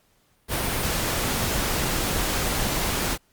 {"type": "noise", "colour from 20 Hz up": "pink", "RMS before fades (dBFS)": -25, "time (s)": [0.48, 3.18], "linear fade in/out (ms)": 50, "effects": ["pink hiss -64 dBFS RMS until 3.32 s", "Opus 48 kbps"]}